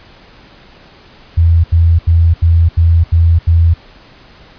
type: tone bursts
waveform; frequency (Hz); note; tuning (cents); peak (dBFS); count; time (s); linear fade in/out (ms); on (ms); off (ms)
sine; 83.5; E2; +23; -5; 7; 1.37-3.74; 10; 270; 80
effects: pink hiss -41 dBFS RMS until 4.58 s + resampled to 11025 Hz